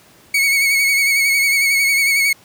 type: tone with vibrato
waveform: 40% pulse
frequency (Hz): 2217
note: C#7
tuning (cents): 0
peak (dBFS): -12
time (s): 0.34-2.33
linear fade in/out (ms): 5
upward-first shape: sine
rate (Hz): 11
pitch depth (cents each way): 37
effects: pink hiss -48 dBFS RMS until 2.44 s + high-pass 100 Hz 12 dB/octave